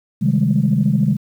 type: tone cluster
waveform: sine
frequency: 133.4 / 156.4 / 196.5 / 210 Hz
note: C3 / D#3 / G3 / G#3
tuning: +34 / +9 / +4 / +19 cents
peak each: -18 dBFS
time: 0.21-1.17 s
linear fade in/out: 20 ms
effects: tanh soft clip ceiling -4 dBFS + 8-bit